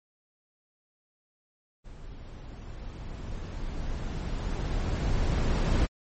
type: noise with level ramp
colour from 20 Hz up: brown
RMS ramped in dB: -45 to -22 dBFS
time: 1.84-5.87 s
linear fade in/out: 20 ms
effects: MP3 32 kbps